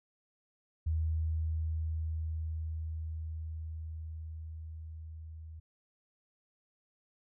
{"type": "tone with level ramp", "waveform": "sine", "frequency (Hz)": 79.7, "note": "D#2", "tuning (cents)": 42, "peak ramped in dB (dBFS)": [-28, -44], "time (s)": [0.86, 5.6], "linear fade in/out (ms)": 10, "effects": []}